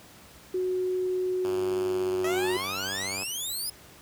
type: tone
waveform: sine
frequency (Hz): 368.1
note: F#4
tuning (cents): -9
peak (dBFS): -25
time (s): 0.54-2.57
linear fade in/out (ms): 5
type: tone with pitch glide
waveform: 5% pulse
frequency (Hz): 97.4 to 96.17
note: G2 to G2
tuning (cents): -11 to -33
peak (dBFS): -25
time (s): 1.44-3.24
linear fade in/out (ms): 10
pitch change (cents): -22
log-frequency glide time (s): 1.92-1.99
type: exponential sweep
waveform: 15% pulse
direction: up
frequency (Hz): 627 to 5140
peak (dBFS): -24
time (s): 2.24-3.7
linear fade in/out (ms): 5
effects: pink hiss -51 dBFS RMS until 4.01 s + high-pass 60 Hz 12 dB/octave